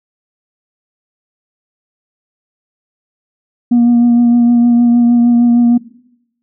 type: tone with vibrato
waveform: sine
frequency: 238.5 Hz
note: A#3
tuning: 40 cents sharp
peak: -4 dBFS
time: 3.71-5.78 s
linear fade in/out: 10 ms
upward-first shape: triangle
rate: 6.5 Hz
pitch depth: 23 cents each way
effects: noise-tail reverb RT60 0.8 s tail -18 dB re dry + tanh soft clip ceiling -4 dBFS